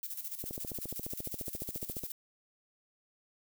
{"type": "noise with tremolo", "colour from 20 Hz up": "violet", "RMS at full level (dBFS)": -39, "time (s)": [0.03, 2.12], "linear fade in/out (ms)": 2, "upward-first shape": "square", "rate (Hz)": 14, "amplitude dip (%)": 65}
{"type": "click train", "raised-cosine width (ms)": 2, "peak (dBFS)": -28, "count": 24, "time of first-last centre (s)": [0.44, 2.037], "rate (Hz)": 14.4}
{"effects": []}